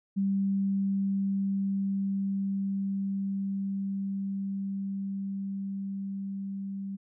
sine tone with level ramp, 196 Hz, G3, in tune, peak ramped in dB -24 to -33 dBFS, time 0.16-6.97 s, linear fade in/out 20 ms, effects none

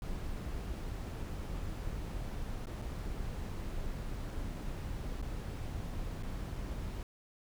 brown noise with dropouts, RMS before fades -39 dBFS, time 0.02-7.03 s, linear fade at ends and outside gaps 1 ms, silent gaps 2.657-2.669 / 2.817-2.821 / 5.216-5.225 / 6.226-6.232 s, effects none

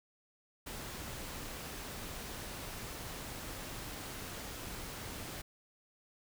pink noise, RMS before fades -44 dBFS, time 0.66-5.42 s, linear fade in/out 10 ms, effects none

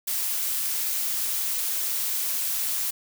blue noise, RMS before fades -27 dBFS, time 0.07-2.91 s, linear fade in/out 10 ms, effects none

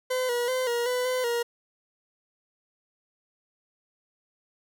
40% pulse tone with pitch steps, 510 / 481.8 / 513 / 475.2 / 498.7 / 508 / 473 Hz, C5 / B4 / C5 / A#4 / B4 / B4 / A#4, -44 / -43 / -34 / +33 / +17 / +49 / +25 cents, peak -24 dBFS, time 0.1-1.43 s, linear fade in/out 10 ms, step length 190 ms, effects none

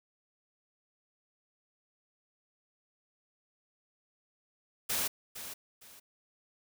white noise with echo, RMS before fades -32 dBFS, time 4.89-5.08 s, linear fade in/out 10 ms, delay 460 ms, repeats 2, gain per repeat -11 dB, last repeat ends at 6 s, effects none

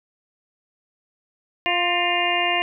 harmonic tone with a mistuned harmonic, 350 Hz, F4, 4 cents sharp, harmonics 1 / 2 / 3 / 5 / 6 / 7 / 8, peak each -30 / -24 / -28 / -29 / -26 / -28 / -24 dBFS, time 1.66-2.62 s, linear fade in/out 0 ms, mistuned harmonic 5, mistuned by +42 cents, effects none

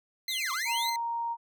20% pulse tone with vibrato, 2062 Hz, C7, 26 cents flat, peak -29 dBFS, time 0.28-0.96 s, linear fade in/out 2 ms, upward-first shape sine, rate 10 Hz, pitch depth 11 cents each way
45% pulse linear two-way sweep, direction down then up, 4226 to 1008 to 4226 Hz, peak -31 dBFS, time 0.28-0.9 s, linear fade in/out 5 ms, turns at 0.52 s
sine tone, 932.3 Hz, A#5, in tune, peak -29 dBFS, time 0.65-1.37 s, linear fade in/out 50 ms
effects none

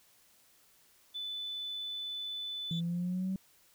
sine tone, 3498 Hz, A7, 11 cents flat, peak -36 dBFS, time 1.14-2.81 s, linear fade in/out 20 ms
sine exponential sweep, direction up, 164.81 to 191.9 Hz, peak -30 dBFS, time 2.71-3.36 s, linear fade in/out 2 ms
effects tanh soft clip ceiling -27 dBFS + white hiss -65 dBFS RMS until 3.74 s

